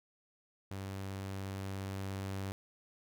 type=tone with level ramp; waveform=sawtooth; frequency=97 Hz; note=G2; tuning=18 cents flat; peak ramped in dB=-36 to -33 dBFS; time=0.71-2.52 s; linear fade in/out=0 ms; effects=none